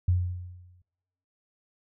sine tone with exponential decay, 89.5 Hz, F2, 43 cents sharp, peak -18 dBFS, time 0.08-0.82 s, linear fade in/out 5 ms, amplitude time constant 160 ms, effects noise-tail reverb RT60 1.0 s tail -23 dB re dry

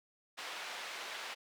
white band-pass noise, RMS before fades -44 dBFS, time 0.37-1.35 s, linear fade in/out 20 ms, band 570 to 3200 Hz, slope 12 dB/octave, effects none

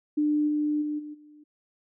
sine tone with level steps, 298.9 Hz, D4, 31 cents sharp, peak -21 / -23 / -27 / -36 / -49 dBFS, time 0.17-1.44 s, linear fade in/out 10 ms, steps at 0.47 / 0.81 / 0.98 / 1.13 s, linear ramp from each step 20 ms, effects none

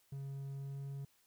triangle tone with pitch glide, 137.7 to 138.58 Hz, C#3 to C#3, -11 to 0 cents, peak -39 dBFS, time 0.12-1.05 s, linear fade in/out 5 ms, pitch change +11 cents, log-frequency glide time 0.53-0.79 s, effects white hiss -72 dBFS RMS until 1.26 s

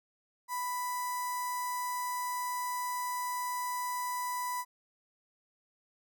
sawtooth tone with notch filter, 991 Hz, B5, 6 cents sharp, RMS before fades -35 dBFS, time 0.48-4.65 s, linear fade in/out 50 ms, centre 3100 Hz, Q 0.59, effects none

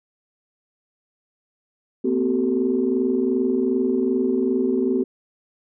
sine tone cluster, 232.8 / 255.4 / 381.5 / 441.8 Hz, A#3 / C4 / G4 / A4, -2 / -42 / -47 / +7 cents, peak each -27 / -21 / -21 / -29 dBFS, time 2.04-5.04 s, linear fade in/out 10 ms, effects tanh soft clip ceiling -8 dBFS

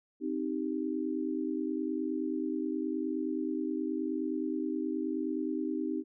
sine chord, C minor, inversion none, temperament equal, 261.6 / 311.1 / 392 Hz, C4 / Eb4 / G4, 0 / 0 / 0 cents, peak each -35 / -33 / -38 dBFS, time 0.2-6.04 s, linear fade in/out 50 ms, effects none

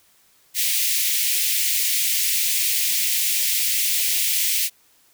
white high-pass noise, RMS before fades -21 dBFS, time 0.54-4.7 s, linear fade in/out 50 ms, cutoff 2000 Hz, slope 48 dB/octave, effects white hiss -58 dBFS RMS until 5.13 s

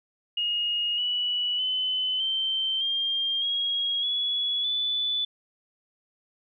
sine tone with pitch steps, 2866 / 2947 / 3029 / 3115 / 3202 / 3292 / 3385 / 3480 Hz, F7 / F#7 / F#7 / G7 / G7 / G#7 / G#7 / A7, +44 / -8 / +40 / -12 / +36 / -16 / +32 / -20 cents, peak -24 dBFS, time 0.37-5.25 s, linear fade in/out 5 ms, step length 610 ms, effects none

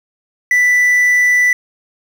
triangle tone with quantisation, 1978 Hz, B6, 2 cents sharp, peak -7 dBFS, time 0.51-1.53 s, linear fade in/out 2 ms, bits 6, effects none

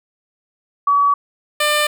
sine / 10% pulse tone pair in turn, 1138 / 597.3 Hz, C#6 / D5, +45 / +29 cents, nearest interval major seventh, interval 1116 cents, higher first, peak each -11 / -6 dBFS, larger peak second, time 0.87-1.14 / 1.6-1.87 s, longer neither, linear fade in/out 5 ms, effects none

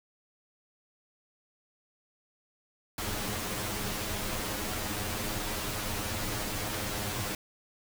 pink noise with comb filter, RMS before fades -34 dBFS, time 2.98-7.35 s, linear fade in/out 2 ms, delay 9.6 ms, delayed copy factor +0.9, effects none

